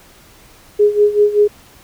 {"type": "tone with tremolo", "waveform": "sine", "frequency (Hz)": 415.3, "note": "G#4", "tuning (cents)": 0, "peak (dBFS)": -6, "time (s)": [0.79, 1.48], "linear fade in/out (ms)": 10, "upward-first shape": "sine", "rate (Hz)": 5.2, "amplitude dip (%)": 80, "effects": ["pink hiss -45 dBFS RMS until 1.83 s"]}